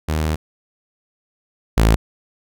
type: tone pair in turn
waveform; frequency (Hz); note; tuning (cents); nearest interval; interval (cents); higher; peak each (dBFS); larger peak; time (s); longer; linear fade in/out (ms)
sawtooth; 77.78 / 55.14; D#2 / A1; 0 / +4; tritone; 596; first; -14 / -7; second; 0.08-0.36 / 1.77-1.96; first; 10
effects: none